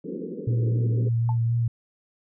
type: band-pass noise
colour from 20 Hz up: white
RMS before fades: -34 dBFS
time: 0.04-1.09 s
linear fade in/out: 5 ms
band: 160 to 490 Hz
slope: 96 dB/octave
type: tone with vibrato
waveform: sine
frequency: 116.6 Hz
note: A#2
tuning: 1 cent sharp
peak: -20 dBFS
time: 0.47-1.68 s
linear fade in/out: 5 ms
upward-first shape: sine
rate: 3.9 Hz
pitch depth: 21 cents each way
type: tone with exponential decay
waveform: sine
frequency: 880 Hz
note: A5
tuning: in tune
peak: -26 dBFS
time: 1.29-1.38 s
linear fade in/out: 2 ms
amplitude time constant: 19 ms
effects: none